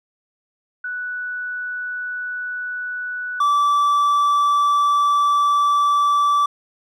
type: tone pair in turn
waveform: sine / triangle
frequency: 1480 / 1159.8 Hz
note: F#6 / D6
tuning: 0 / -22 cents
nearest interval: major third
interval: 422 cents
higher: first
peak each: -24 / -12 dBFS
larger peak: second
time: 0.84-3.4 / 3.4-6.46 s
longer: second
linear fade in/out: 5 ms
effects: none